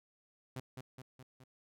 sawtooth tone with echo, 129 Hz, C3, 24 cents flat, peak -36 dBFS, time 0.56-0.6 s, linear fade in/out 5 ms, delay 210 ms, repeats 4, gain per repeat -4 dB, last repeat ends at 1.44 s, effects none

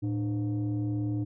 sine tone pair together, 112.6 / 300.6 Hz, A2 / D4, +40 / +40 cents, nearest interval octave + perfect fourth, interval 1700 cents, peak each -27 / -29 dBFS, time 0.02-1.25 s, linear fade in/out 20 ms, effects tanh soft clip ceiling -24 dBFS

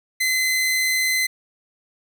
sawtooth tone, 2045 Hz, C7, 40 cents flat, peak -15 dBFS, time 0.2-1.27 s, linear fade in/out 10 ms, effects none

